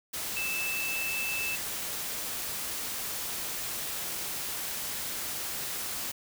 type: tone in noise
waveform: sine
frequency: 2637 Hz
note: E7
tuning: in tune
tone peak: -31 dBFS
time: 0.36-1.56 s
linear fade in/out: 10 ms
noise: white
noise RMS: -35 dBFS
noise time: 0.13-6.12 s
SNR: +1 dB
effects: none